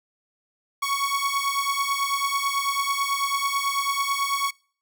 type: beating tone pair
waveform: sawtooth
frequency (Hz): 1108.7 / 1117.8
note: C#6 / C#6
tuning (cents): 0 / +14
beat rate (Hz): 9.1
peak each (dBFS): -22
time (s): 0.82-4.51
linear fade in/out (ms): 10
effects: noise-tail reverb RT60 0.5 s tail -26 dB re dry